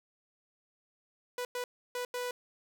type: tone bursts at uneven times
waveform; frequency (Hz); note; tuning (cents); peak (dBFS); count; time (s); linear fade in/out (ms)
sawtooth; 493.1; B4; -3; -30; 4; 1.38-1.45 / 1.55-1.64 / 1.95-2.05 / 2.14-2.31; 2
effects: none